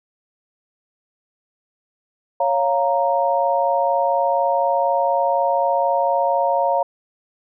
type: chord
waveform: sine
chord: Bb minor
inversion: first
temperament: equal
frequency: 554.4 / 698.5 / 932.3 Hz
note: Db5 / F5 / Bb5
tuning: 0 / 0 / 0 cents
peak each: -20 dBFS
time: 2.4-6.83 s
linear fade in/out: 5 ms
effects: none